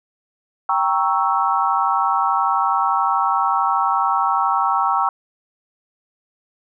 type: chord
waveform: sine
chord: G diminished seventh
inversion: none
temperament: equal with one note detuned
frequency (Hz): 784 / 935.6 / 1108.7 / 1318.5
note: G5 / Bb5 / Db6 / Fb6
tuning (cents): 0 / +6 / 0 / 0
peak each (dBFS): -21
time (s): 0.69-5.09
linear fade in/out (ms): 2
effects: none